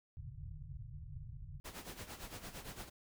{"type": "low-pass noise", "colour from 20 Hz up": "white", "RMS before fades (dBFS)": -48, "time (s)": [0.17, 1.6], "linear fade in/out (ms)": 0, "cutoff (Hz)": 150, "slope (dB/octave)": 96}
{"type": "noise with tremolo", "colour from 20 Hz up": "pink", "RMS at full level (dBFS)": -46, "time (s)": [1.64, 2.9], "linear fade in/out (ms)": 20, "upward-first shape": "sine", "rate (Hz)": 8.8, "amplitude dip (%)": 70}
{"effects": []}